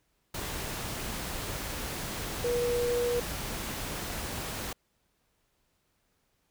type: tone in noise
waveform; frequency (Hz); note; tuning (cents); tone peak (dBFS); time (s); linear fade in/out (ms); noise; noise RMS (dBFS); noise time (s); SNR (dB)
sine; 482.1; B4; -42; -26; 2.44-3.2; 5; pink; -36; 0.34-4.73; +7
effects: pink hiss -74 dBFS RMS until 6.5 s